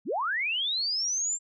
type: linear sweep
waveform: sine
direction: up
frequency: 148.3 to 7459 Hz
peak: -26 dBFS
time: 0.05-1.39 s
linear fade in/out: 50 ms
effects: none